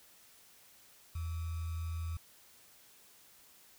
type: tone with sample-and-hold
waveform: sine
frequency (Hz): 82.5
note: E2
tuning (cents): +2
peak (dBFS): -35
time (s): 1.15-2.17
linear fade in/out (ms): 5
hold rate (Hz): 1225
effects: white hiss -61 dBFS RMS until 3.78 s